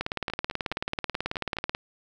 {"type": "two click trains", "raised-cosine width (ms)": 0.3, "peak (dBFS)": [-20, -12], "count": [7, 33], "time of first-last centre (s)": [[0.3, 1.568], [0.01, 1.749]], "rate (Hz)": [4.73, 18.4], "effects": []}